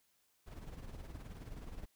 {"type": "noise with tremolo", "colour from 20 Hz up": "brown", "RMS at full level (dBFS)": -45, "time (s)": [0.46, 1.86], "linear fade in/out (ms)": 20, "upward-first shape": "sine", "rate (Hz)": 19, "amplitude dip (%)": 60, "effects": ["white hiss -75 dBFS RMS until 1.95 s"]}